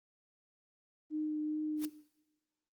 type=tone with vibrato; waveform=sine; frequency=305.5 Hz; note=D#4; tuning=32 cents flat; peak=-33 dBFS; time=1.1-1.9 s; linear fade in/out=50 ms; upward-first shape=triangle; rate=2.4 Hz; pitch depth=11 cents each way
type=noise with exponential growth; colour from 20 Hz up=white; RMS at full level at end=-38 dBFS; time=1.76-1.85 s; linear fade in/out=0 ms; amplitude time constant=19 ms
effects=noise-tail reverb RT60 1.0 s tail -17 dB re dry + Opus 24 kbps